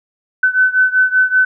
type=beating tone pair; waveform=sine; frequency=1511 / 1516.2 Hz; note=F#6 / F#6; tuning=+36 / +42 cents; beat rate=5.2 Hz; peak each=-12 / -14 dBFS; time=0.43-1.45 s; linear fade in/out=5 ms; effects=none